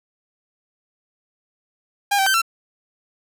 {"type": "tone with pitch steps", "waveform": "sawtooth", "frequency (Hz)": [807, 775, 1550, 1348], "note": ["G#5", "G5", "G6", "E6"], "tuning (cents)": [-50, -20, -20, 38], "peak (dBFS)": -12, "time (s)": [2.11, 2.418], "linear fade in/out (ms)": 10, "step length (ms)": 77, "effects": []}